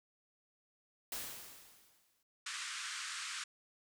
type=noise with exponential decay; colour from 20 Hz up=white; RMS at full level=-40 dBFS; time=1.12-2.23 s; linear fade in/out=2 ms; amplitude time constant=240 ms
type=band-pass noise; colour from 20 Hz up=pink; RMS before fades=-43 dBFS; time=2.46-3.44 s; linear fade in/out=5 ms; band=1200 to 9000 Hz; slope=48 dB/octave
effects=none